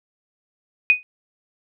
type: tone with exponential decay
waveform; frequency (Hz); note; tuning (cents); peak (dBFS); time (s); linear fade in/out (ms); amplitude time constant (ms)
sine; 2489; D#7; 0; -7; 0.9-1.03; 0; 27
effects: none